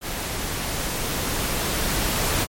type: noise with level ramp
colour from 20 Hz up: pink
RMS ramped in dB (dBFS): -29 to -22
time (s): 0.01-2.47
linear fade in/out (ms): 50
effects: MP3 64 kbps